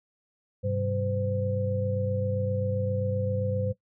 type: tone cluster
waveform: sine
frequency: 100.9 / 128.5 / 190.5 / 512 Hz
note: G#2 / C3 / G3 / C5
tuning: -49 / -31 / -49 / -38 cents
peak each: -28 / -37 / -35 / -30 dBFS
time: 0.63-3.73 s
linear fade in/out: 20 ms
effects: noise-tail reverb RT60 0.1 s tail -17 dB re dry